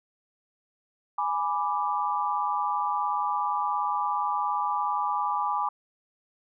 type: chord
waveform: sine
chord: G# diminished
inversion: none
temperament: equal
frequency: 830.6 / 987.8 / 1174.7 Hz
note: G#5 / B5 / D6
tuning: 0 / 0 / 0 cents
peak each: -29 dBFS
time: 1.18-5.69 s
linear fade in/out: 5 ms
effects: none